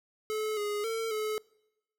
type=tone with pitch steps; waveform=square; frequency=431.5 / 414.6 / 451.2 / 429.9 Hz; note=A4 / G#4 / A4 / A4; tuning=-34 / -3 / +44 / -40 cents; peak=-31 dBFS; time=0.3-1.38 s; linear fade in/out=0 ms; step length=270 ms; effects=noise-tail reverb RT60 0.9 s tail -24 dB re dry